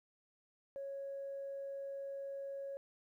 sine tone, 552 Hz, C#5, 7 cents flat, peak -40 dBFS, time 0.76-2.77 s, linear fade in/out 0 ms, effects tanh soft clip ceiling -37 dBFS + 13-bit

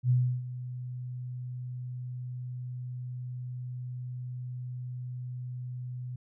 sine tone with ADSR envelope, 124.9 Hz, B2, 20 cents sharp, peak -20 dBFS, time 0.03-6.16 s, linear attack 70 ms, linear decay 320 ms, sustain -15 dB, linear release 5 ms, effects none

